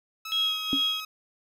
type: tone with pitch glide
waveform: 15% pulse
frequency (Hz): 1299 to 1271.5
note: E6 to D#6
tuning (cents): -26 to +37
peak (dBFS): -28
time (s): 0.25-1.05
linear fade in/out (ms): 5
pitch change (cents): -37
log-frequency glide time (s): 0.37-0.51
type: tone with tremolo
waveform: sine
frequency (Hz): 3288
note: G#7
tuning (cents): -18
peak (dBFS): -22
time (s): 0.32-1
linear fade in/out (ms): 0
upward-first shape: sine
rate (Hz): 2.5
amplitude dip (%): 70
type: tone with exponential decay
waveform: sine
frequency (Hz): 275.6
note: C#4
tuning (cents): -10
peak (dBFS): -20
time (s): 0.73-0.84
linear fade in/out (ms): 0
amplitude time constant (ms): 22
effects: none